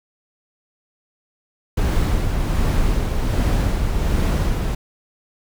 brown noise with tremolo, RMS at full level -17 dBFS, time 1.77-4.75 s, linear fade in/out 5 ms, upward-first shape sine, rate 1.3 Hz, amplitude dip 35%, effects none

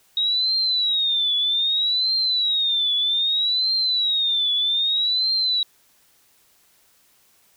sine tone with vibrato, 3778 Hz, A#7, 22 cents sharp, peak -18 dBFS, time 0.17-5.63 s, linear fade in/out 2 ms, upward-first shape triangle, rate 0.63 Hz, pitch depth 180 cents each way, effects white hiss -59 dBFS RMS until 7.56 s

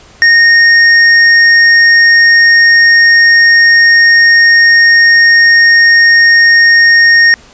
square tone, 1850 Hz, A#6, 14 cents flat, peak -3 dBFS, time 0.22-7.34 s, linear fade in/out 0 ms, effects pink hiss -39 dBFS RMS until 7.53 s + resampled to 16000 Hz

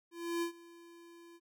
square tone with ADSR envelope, 340 Hz, F4, 46 cents flat, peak -32 dBFS, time 0.11-1.4 s, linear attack 310 ms, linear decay 100 ms, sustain -22 dB, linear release 45 ms, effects none

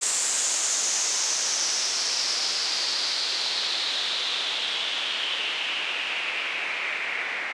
white noise with low-pass filter sweep, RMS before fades -27 dBFS, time 0.01-7.53 s, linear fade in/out 20 ms, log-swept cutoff 7700 to 2100 Hz, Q 4.2, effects high-pass 400 Hz 12 dB/octave + resampled to 22050 Hz

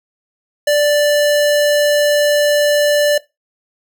square tone, 587.3 Hz, D5, in tune, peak -11 dBFS, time 0.67-3.18 s, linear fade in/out 5 ms, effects noise-tail reverb RT60 0.2 s tail -19 dB re dry

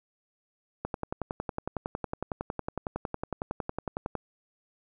click train, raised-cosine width 1 ms, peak -17 dBFS, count 37, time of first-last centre 0.85-4.153 s, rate 10.9 Hz, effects none

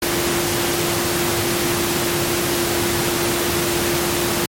sine tone in noise, 346.5 Hz, F4, 14 cents flat, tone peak -22 dBFS, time 0.02-4.46 s, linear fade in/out 5 ms, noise pink, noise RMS -20 dBFS, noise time 0.02-4.46 s, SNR -5 dB, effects high-pass 100 Hz 12 dB/octave + MP3 64 kbps

